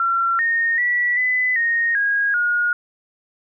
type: tone with pitch steps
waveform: sine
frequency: 1362 / 1845 / 1950 / 2006 / 1858 / 1639 / 1437 Hz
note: F6 / A#6 / B6 / B6 / A#6 / G#6 / F6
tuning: -44 / -18 / -23 / +26 / -6 / -23 / +49 cents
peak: -16 dBFS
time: 0-2.73 s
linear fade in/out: 2 ms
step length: 390 ms
effects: none